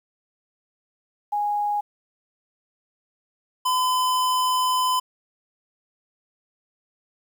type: tone pair in turn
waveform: sine / square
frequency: 827 / 1014.1 Hz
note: G#5 / B5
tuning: -8 / +46 cents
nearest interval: major third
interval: 354 cents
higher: second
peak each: -21 / -20 dBFS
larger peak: second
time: 1.32-1.81 / 3.65-5 s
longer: second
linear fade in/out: 10 ms
effects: 9-bit